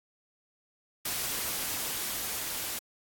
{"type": "noise with level ramp", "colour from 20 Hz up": "white", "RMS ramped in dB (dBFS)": [-32, -35], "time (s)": [1.05, 2.79], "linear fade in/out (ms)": 5, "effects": ["AAC 64 kbps"]}